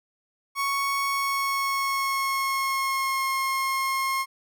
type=tone with pitch glide; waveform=30% pulse; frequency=1108.7 to 1072.8 Hz; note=C#6 to C6; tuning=0 to +43 cents; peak=-21 dBFS; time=0.55-4.26 s; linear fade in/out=50 ms; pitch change=-57 cents; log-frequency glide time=1.07-3.3 s; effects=none